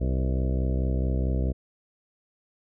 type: harmonic tone with a mistuned harmonic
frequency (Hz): 64.6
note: C2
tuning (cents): -21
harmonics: 1 / 2 / 3 / 4 / 5 / 6 / 7 / 8 / 9 / 10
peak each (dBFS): -24 / -30 / -34 / -36 / -38 / -40 / -41 / -42 / -43 / -44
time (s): 0-1.53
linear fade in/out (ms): 20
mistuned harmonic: 7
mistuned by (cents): +45
effects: none